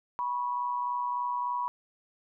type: tone pair together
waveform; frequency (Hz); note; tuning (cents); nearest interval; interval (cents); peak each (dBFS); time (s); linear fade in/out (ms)
sine; 976.6 / 1100; B5 / C#6; -20 / -14; major second; 206; -29 / -36; 0.19-1.68; 0
effects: none